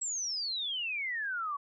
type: exponential sweep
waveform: sine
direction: down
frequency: 7820 to 1108.7 Hz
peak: -32 dBFS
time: 0.01-1.57 s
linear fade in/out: 10 ms
effects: none